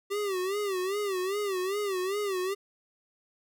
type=tone with vibrato; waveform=square; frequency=389.8 Hz; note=G4; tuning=10 cents flat; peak=-29 dBFS; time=0.1-2.55 s; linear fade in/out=20 ms; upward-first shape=sine; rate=2.5 Hz; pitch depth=120 cents each way; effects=none